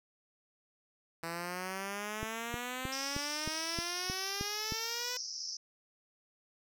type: exponential sweep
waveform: 5% pulse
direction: up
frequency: 164.81 to 501 Hz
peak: -26 dBFS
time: 1.23-5.17 s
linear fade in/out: 2 ms
type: click train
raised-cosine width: 3 ms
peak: -25 dBFS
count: 9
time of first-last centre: 2.23-4.722 s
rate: 3.21 Hz
type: band-pass noise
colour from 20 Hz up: white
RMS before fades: -41 dBFS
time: 2.92-5.57 s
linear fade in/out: 5 ms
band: 5000 to 5800 Hz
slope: 96 dB/octave
effects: none